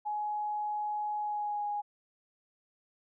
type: tone with pitch glide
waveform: sine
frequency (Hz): 840 to 827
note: G#5 to G#5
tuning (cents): +19 to -8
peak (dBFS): -31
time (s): 0.05-1.82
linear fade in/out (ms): 20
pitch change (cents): -27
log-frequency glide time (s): 1.19-1.67
effects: none